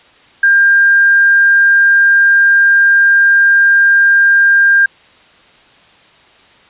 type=tone; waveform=sine; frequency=1600 Hz; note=G6; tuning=35 cents sharp; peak=-5 dBFS; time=0.43-4.86 s; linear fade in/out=5 ms; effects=white hiss -45 dBFS RMS until 6.69 s + resampled to 8000 Hz